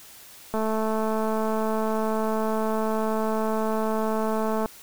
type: click train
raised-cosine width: 1 ms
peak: -14 dBFS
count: 903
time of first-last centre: 0.54-4.659 s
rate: 219 Hz
effects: white hiss -47 dBFS RMS until 4.82 s